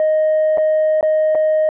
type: tone with dropouts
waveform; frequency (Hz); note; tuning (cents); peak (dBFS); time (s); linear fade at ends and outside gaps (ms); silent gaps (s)
sine; 622.3; D#5; 0; -10; 0-1.69; 1; 0.574-0.581 / 1.01-1.028 / 1.349-1.353
effects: tanh soft clip ceiling -10 dBFS